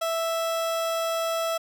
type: tone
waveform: 30% pulse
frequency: 659.3 Hz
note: E5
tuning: in tune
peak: -22 dBFS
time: 0.01-1.58 s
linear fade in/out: 10 ms
effects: none